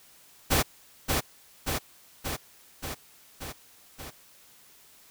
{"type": "noise with echo", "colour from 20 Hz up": "pink", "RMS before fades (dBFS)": -23, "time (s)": [0.5, 0.63], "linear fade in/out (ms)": 20, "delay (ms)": 580, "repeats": 6, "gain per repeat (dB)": -3, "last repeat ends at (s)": 4.11, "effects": ["white hiss -56 dBFS RMS until 5.1 s"]}